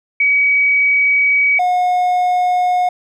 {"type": "tone pair in turn", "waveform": ["sine", "triangle"], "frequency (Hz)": [2268, 722.9], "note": ["C#7", "F#5"], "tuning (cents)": [39, -40], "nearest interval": "octave + minor sixth", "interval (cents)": 1979, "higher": "first", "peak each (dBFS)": -10, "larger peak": "neither", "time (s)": [[0.2, 1.59], [1.59, 2.89]], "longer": "first", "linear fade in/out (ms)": 5, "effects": []}